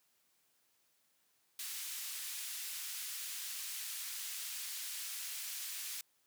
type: band-pass noise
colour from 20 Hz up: white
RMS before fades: -43 dBFS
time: 1.59-6.01 s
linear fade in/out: 2 ms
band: 2000 to 16000 Hz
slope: 12 dB/octave
effects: white hiss -75 dBFS RMS until 6.26 s + high-pass 100 Hz 12 dB/octave